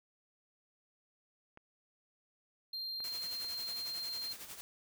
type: clicks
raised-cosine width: 0.5 ms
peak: -38 dBFS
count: 3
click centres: 1.574 / 3.004 / 3.445 s
type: tone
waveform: triangle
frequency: 4186 Hz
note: C8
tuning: in tune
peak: -37 dBFS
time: 2.73-4.33 s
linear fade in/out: 5 ms
type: noise with tremolo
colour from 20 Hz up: white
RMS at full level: -46 dBFS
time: 3.04-4.61 s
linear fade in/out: 0 ms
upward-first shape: sine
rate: 11 Hz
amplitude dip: 60%
effects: none